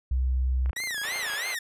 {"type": "tone", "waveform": "sine", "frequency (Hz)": 64, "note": "C2", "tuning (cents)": -38, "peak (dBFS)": -22, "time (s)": [0.11, 0.71], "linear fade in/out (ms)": 5}
{"type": "click train", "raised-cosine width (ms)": 0.5, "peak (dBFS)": -29, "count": 20, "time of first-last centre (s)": [0.66, 1.336], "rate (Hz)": 28.1}
{"type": "tone with vibrato", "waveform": "sawtooth", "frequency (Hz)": 1864.7, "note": "A#6", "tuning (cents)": 0, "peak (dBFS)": -26, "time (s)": [0.76, 1.59], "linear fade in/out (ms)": 5, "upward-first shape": "sine", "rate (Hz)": 3.1, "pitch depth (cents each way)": 220}
{"type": "band-pass noise", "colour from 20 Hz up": "white", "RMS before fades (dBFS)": -38, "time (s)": [1.03, 1.55], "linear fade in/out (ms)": 5, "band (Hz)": [440, 3100], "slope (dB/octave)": 24}
{"effects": ["resampled to 32000 Hz"]}